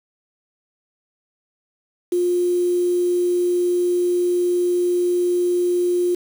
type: tone with quantisation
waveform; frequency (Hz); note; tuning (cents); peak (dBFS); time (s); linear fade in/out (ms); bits
sine; 354.3; F4; +25; -16; 2.12-6.15; 5; 6
effects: none

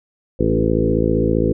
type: harmonic tone with a mistuned harmonic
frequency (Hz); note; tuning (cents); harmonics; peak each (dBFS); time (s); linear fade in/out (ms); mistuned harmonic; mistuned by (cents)
55.2; A1; +6; 1 / 2 / 3 / 4 / 5 / 6 / 7 / 8 / 9; -23 / -23 / -23 / -23 / -23 / -23 / -23 / -23 / -23; 0.39-1.53; 10; 6; +16
effects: none

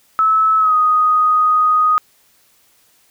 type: tone with pitch glide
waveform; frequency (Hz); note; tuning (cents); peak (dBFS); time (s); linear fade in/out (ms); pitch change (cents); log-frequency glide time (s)
sine; 1300 to 1246.3; E6 to D#6; -24 to +2; -10; 0.19-1.98; 0; -74; 0.58-0.75
effects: white hiss -55 dBFS RMS until 3.1 s

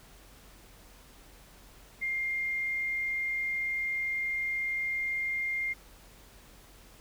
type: tone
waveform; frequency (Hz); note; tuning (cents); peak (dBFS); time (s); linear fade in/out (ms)
sine; 2113; C7; +16; -29; 2.01-5.74; 20
effects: added 45 Hz sine -57 dBFS peak until 7 s + pink hiss -56 dBFS RMS until 7 s

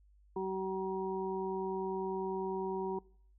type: harmonic tone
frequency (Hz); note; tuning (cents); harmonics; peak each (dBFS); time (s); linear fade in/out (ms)
190; F#3; +46; 1 / 2 / 4 / 5; -42 / -35 / -46 / -40; 0.36-2.99; 5
effects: noise-tail reverb RT60 0.6 s tail -24 dB re dry + added 50 Hz sine -61 dBFS peak until 3.38 s

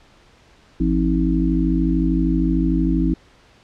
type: harmonic tone with a mistuned harmonic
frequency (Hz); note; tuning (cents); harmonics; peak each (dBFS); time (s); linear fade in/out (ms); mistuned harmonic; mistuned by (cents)
53.1; G#1; +39; 1 / 3 / 5 / 6; -21 / -21 / -21 / -21; 0.8-3.14; 5; 3; +150
effects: pink hiss -52 dBFS RMS until 3.63 s + low-pass 5000 Hz 12 dB/octave

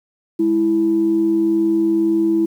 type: tone pair together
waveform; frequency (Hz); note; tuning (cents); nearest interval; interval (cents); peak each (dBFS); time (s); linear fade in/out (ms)
sine; 207.6 / 329.6; G#3 / E4; 0 / 0; minor sixth; 800; -23 / -13; 0.39-2.46; 10
effects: tanh soft clip ceiling -7 dBFS + 8-bit

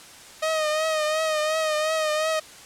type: tone with vibrato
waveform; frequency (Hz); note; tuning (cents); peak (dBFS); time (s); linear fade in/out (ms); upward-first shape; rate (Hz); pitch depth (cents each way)
sawtooth; 623; D#5; +2; -18; 0.42-2.4; 10; triangle; 2.8; 53
effects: white hiss -45 dBFS RMS until 2.65 s + low-pass 9000 Hz 12 dB/octave

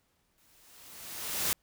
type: noise with exponential growth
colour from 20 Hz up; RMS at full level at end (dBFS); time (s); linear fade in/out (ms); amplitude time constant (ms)
white; -28; 0.38-1.53; 0; 250
effects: pink hiss -73 dBFS RMS until 1.62 s

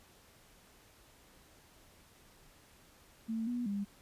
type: tone with pitch steps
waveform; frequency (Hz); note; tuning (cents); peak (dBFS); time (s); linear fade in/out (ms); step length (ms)
sine; 224.3 / 242.9 / 201.4; A3 / B3 / G3; +34 / -29 / +47; -33; 3.28-3.85; 20; 190
effects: pink hiss -62 dBFS RMS until 4.01 s + resampled to 32000 Hz

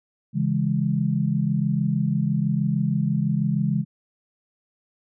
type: chord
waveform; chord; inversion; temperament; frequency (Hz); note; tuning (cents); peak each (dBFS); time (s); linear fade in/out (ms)
sine; C# minor; none; equal with one note detuned; 138.59 / 164.81 / 205.9; C#3 / E3 / G#3; 0 / 0 / -15; -24; 0.33-3.85; 50
effects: none

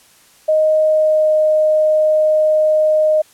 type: tone with pitch glide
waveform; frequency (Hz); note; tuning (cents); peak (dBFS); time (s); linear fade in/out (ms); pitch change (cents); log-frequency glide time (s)
sine; 622.3 to 618.4; D#5 to D#5; 0 to -11; -10; 0.48-3.22; 10; -11; 0.81-1.35
effects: white hiss -49 dBFS RMS until 3.33 s + low-pass 12000 Hz 12 dB/octave

